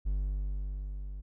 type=tone with level ramp; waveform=triangle; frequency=49 Hz; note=G1; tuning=in tune; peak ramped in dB=-25 to -36 dBFS; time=0.05-1.22 s; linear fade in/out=20 ms; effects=none